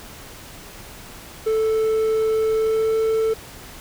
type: tone with pitch glide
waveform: triangle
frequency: 440 to 443.6 Hz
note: A4 to A4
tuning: 0 to +14 cents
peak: -15 dBFS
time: 1.46-3.34 s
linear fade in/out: 10 ms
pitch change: +14 cents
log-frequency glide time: 2.51-2.97 s
effects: pink hiss -40 dBFS RMS until 3.8 s